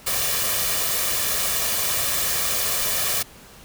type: noise with comb filter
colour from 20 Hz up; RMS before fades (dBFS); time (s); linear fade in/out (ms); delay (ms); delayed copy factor
white; -23; 0.06-3.23; 10; 1.7; +0.55
effects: pink hiss -46 dBFS RMS until 3.64 s